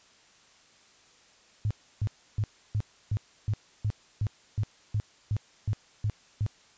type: tone bursts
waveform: sine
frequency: 105.1 Hz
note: G#2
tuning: 21 cents sharp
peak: -24 dBFS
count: 14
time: 1.65-6.464 s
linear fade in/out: 0 ms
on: 56 ms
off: 310 ms
effects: white hiss -59 dBFS RMS until 6.77 s + resampled to 16000 Hz